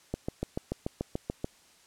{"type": "click train", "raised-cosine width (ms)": 2, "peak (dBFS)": -17, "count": 10, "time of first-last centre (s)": [0.14, 1.444], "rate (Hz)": 6.9, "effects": ["white hiss -60 dBFS RMS until 1.86 s", "low-pass 9000 Hz 12 dB/octave"]}